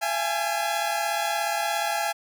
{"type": "tone cluster", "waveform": "sawtooth", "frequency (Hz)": [678, 810, 847], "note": ["E5", "G#5", "G#5"], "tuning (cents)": [49, -43, 34], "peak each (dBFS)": -25, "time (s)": [0.01, 2.13], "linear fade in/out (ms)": 20, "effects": []}